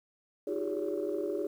sine tone cluster, 314.9 / 358.1 / 391.9 / 411.2 / 568 Hz, D#4 / F4 / G4 / G#4 / C#5, +21 / +43 / 0 / -17 / +42 cents, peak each -37 / -36 / -39 / -34 / -37 dBFS, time 0.47-1.47 s, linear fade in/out 5 ms, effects tanh soft clip ceiling -23 dBFS + 10-bit

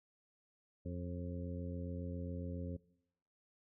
harmonic tone with a mistuned harmonic, 87.31 Hz, F2, in tune, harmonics 1 / 2 / 3 / 4 / 5 / 6, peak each -42 / -45 / -47 / -57 / -52 / -51 dBFS, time 0.85-2.77 s, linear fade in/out 10 ms, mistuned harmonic 6, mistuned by +33 cents, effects noise-tail reverb RT60 0.8 s tail -22 dB re dry

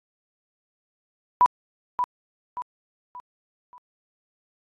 sine tone with echo, 987.8 Hz, B5, in tune, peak -12 dBFS, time 1.41-1.46 s, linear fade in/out 0 ms, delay 580 ms, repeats 4, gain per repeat -8 dB, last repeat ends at 3.78 s, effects AAC 32 kbps

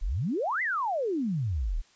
sine exponential two-way sweep, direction up then down, 31.59 to 2100 to 31.59 Hz, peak -26 dBFS, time 0.01-1.82 s, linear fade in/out 20 ms, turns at 0.62 s, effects white hiss -61 dBFS RMS until 1.95 s + resampled to 16000 Hz

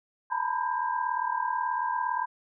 sine tone cluster, 879 / 927 / 966 / 1004 / 1594 Hz, A5 / A#5 / B5 / B5 / G6, -2 / -10 / -39 / +28 / +28 cents, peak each -36 / -34 / -32 / -30 / -36 dBFS, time 0.3-2.26 s, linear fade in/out 20 ms, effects none

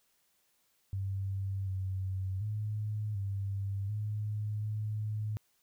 sine tone with pitch steps, 97.3 / 94.9 / 106.2 / 98.8 / 105.7 / 106.9 Hz, G2 / F#2 / G#2 / G2 / G#2 / A2, -12 / +44 / +39 / +14 / +31 / -49 cents, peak -32 dBFS, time 0.93-5.37 s, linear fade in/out 0 ms, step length 740 ms, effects white hiss -73 dBFS RMS until 5.62 s

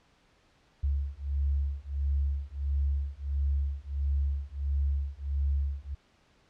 sine beating tone pair, 69.3 / 70.8 Hz, C#2 / C#2, 0 / +37 cents, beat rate 1.5 Hz, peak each -30 dBFS, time 0.83-5.95 s, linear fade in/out 10 ms, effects pink hiss -65 dBFS RMS until 6.49 s + low-pass 5000 Hz 12 dB/octave

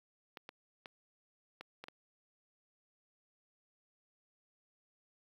clicks, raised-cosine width 0.3 ms, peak -30 dBFS, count 6, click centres 0.372 / 0.491 / 0.858 / 1.61 / 1.84 / 1.884 s, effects high-pass 200 Hz 12 dB/octave + 10-bit

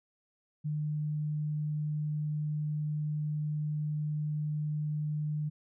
sine tone, 150.9 Hz, D3, 47 cents sharp, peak -30 dBFS, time 0.64-5.5 s, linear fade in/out 20 ms, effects none

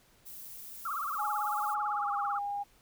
violet noise, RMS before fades -46 dBFS, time 0.25-1.75 s, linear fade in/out 20 ms
sine tone with vibrato, 1244.5 Hz, D#6, in tune, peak -32 dBFS, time 0.85-2.39 s, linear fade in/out 5 ms, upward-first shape triangle, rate 18 Hz, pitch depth 230 cents each way
sine tone with pitch glide, 834 to 811.2 Hz, G#5 to G#5, +7 to -41 cents, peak -32 dBFS, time 1.18-2.64 s, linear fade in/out 20 ms, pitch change -48 cents, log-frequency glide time 1.88-2.12 s
effects pink hiss -64 dBFS RMS until 2.81 s

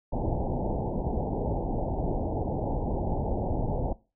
pink low-pass noise, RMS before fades -29 dBFS, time 0.12-3.93 s, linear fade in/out 5 ms, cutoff 890 Hz, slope 96 dB/octave, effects noise-tail reverb RT60 0.3 s tail -20 dB re dry

